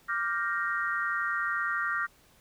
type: chord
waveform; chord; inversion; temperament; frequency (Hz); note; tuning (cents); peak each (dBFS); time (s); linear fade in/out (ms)
sine; G minor seventh; second; equal; 1174.7 / 1396.9 / 1568 / 1864.7; D6 / F6 / G6 / Bb6; 0 / 0 / 0 / 0; -34 / -31 / -35 / -33; 0.08-2.07; 20
effects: pink hiss -61 dBFS RMS until 2.4 s